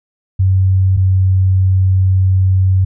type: tone pair in turn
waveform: sine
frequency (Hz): 94.6 / 94.21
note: F#2 / F#2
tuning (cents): +39 / +32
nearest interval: unison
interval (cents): 7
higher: first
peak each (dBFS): -8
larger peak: neither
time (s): 0.39-0.97 / 0.97-2.85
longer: second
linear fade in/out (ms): 10
effects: none